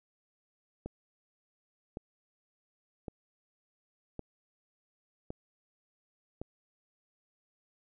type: click train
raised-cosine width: 2 ms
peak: -25 dBFS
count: 6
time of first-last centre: 0.86-6.416 s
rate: 0.9 Hz
effects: none